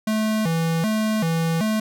square tone with vibrato, 188.9 Hz, F#3, 36 cents sharp, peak -20 dBFS, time 0.07-1.8 s, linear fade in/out 5 ms, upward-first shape square, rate 1.3 Hz, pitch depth 240 cents each way, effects none

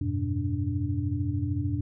sine tone cluster, 88.4 / 101.7 / 124.2 / 291.3 Hz, F2 / G#2 / B2 / D4, +22 / -36 / +10 / -14 cents, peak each -30 / -31 / -32 / -32 dBFS, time 0.01-1.81 s, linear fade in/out 5 ms, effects none

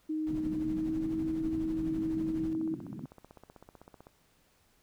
sine tone with pitch glide, 311.1 to 319.8 Hz, D#4 to D#4, 0 to +48 cents, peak -30 dBFS, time 0.09-2.75 s, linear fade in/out 10 ms, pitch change +48 cents, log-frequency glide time 0.56-1.08 s
brown noise with tremolo, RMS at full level -43 dBFS, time 0.27-2.53 s, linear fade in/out 0 ms, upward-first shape sine, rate 12 Hz, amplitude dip 60%
white band-pass noise, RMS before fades -42 dBFS, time 0.3-3.06 s, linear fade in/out 5 ms, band 110 to 310 Hz, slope 48 dB/octave
click train, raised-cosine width 1 ms, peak -36 dBFS, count 25, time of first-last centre 2.55-4.069 s, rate 15.8 Hz
effects pink hiss -68 dBFS RMS until 4.82 s

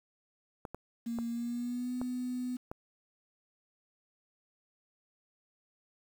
clicks, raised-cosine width 1 ms, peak -26 dBFS, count 5, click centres 0.652 / 0.746 / 1.187 / 2.015 / 2.715 s
sine tone with pitch glide, 233.1 to 249.8 Hz, A#3 to B3, 0 to +20 cents, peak -33 dBFS, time 1.06-2.57 s, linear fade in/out 10 ms, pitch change +120 cents, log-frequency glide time 1.28-1.94 s
effects 9-bit

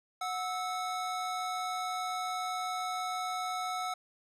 square tone pair together, 734 / 1307.8 Hz, F#5 / E6, -14 / -14 cents, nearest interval minor seventh, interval 1000 cents, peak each -36 / -37 dBFS, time 0.21-3.94 s, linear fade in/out 5 ms, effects low-pass 10000 Hz 12 dB/octave

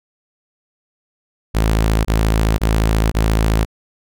sawtooth tone bursts, 54.4 Hz, A1, 19 cents flat, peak -9 dBFS, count 4, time 1.54-3.652 s, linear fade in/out 20 ms, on 510 ms, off 24 ms, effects none

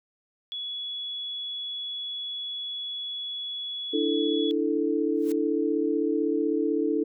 sine tone, 3385 Hz, G#7, 32 cents sharp, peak -31 dBFS, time 0.52-4.51 s, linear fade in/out 0 ms
sine chord, D suspended second, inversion none, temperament equal, 293.7 / 329.6 / 440 Hz, D4 / E4 / A4, 0 / 0 / 0 cents, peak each -27 dBFS, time 3.93-7.04 s, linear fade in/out 10 ms
white noise with exponential growth, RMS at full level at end -41 dBFS, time 5.14-5.32 s, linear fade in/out 2 ms, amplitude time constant 39 ms
effects none

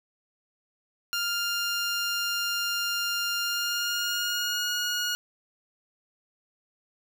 15% pulse tone with pitch glide, 1400 to 1442.7 Hz, F6 to F#6, +4 to -44 cents, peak -20 dBFS, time 1.13-5.15 s, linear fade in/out 0 ms, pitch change +52 cents, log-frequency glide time 3.39-4.7 s, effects none

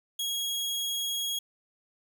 sawtooth tone, 3305 Hz, G#7, 9 cents flat, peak -26 dBFS, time 0.19-1.39 s, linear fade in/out 5 ms, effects none

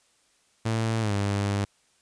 sawtooth tone with pitch glide, 112.4 to 100.72 Hz, A2 to G2, +37 to +47 cents, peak -20 dBFS, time 0.65-1.65 s, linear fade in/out 10 ms, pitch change -190 cents, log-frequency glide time 1-1.13 s, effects white hiss -65 dBFS RMS until 2.01 s + resampled to 22050 Hz

